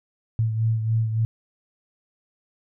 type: beating tone pair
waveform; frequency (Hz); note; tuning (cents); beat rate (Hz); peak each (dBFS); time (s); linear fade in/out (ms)
sine; 111.6 / 115.1; A2 / A#2; +25 / -22; 3.5; -20 / -29; 0.39-1.25; 0
effects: none